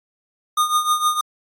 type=tone with tremolo; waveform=square; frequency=1225 Hz; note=D#6; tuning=27 cents flat; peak=-14 dBFS; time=0.57-1.21 s; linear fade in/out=5 ms; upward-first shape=triangle; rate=6.5 Hz; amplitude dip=80%; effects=AAC 64 kbps